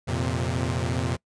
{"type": "chord", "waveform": "sawtooth", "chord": "F suspended fourth", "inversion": "none", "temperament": "equal with one note detuned", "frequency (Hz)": [86.3, 116.54, 130.81], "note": ["F2", "Bb2", "C3"], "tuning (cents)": [-20, 0, 0], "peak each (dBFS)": -25, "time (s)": [0.07, 1.17], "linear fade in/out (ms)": 20, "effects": ["noise-tail reverb RT60 0.1 s tail -24 dB re dry", "resampled to 22050 Hz"]}